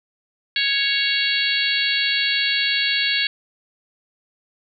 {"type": "harmonic tone", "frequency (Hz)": 554.4, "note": "C#5", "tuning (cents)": 0, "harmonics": [3, 4, 5, 6, 7, 8], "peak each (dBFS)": [-25, -25, -25, -25, -25, -25], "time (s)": [0.56, 3.27], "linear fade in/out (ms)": 2, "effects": []}